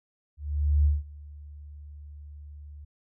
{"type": "tone with ADSR envelope", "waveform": "sine", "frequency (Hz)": 73.42, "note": "D2", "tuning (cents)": 0, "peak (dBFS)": -17, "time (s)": [0.37, 2.85], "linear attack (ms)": 480, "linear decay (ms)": 180, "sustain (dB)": -24, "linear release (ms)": 9, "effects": []}